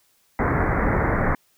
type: low-pass noise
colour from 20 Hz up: pink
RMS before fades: -21 dBFS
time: 0.39-1.35 s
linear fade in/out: 2 ms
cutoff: 2100 Hz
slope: 96 dB/octave
effects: white hiss -63 dBFS RMS until 1.57 s